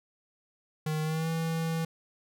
square tone with pitch glide, 155.1 to 163.38 Hz, D#3 to E3, -5 to -15 cents, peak -29 dBFS, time 0.86-1.85 s, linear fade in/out 5 ms, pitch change +90 cents, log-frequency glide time 1.02-1.29 s, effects none

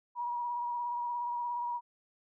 sine tone with vibrato, 961 Hz, B5, 48 cents flat, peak -32 dBFS, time 0.15-1.81 s, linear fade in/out 50 ms, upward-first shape triangle, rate 17 Hz, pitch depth 32 cents each way, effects none

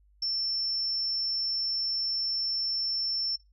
sine tone, 5380 Hz, E8, 34 cents sharp, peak -27 dBFS, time 0.22-3.36 s, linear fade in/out 5 ms, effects noise-tail reverb RT60 0.2 s tail -21 dB re dry + added 50 Hz sine -59 dBFS peak until 3.52 s

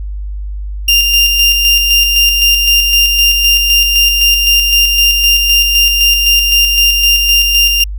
30% pulse tone with tremolo, 2794 Hz, F7, in tune, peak -3 dBFS, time 0.88-7.84 s, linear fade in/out 5 ms, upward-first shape square, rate 3.9 Hz, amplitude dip 35%, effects added 50 Hz sine -18 dBFS peak until 7.98 s

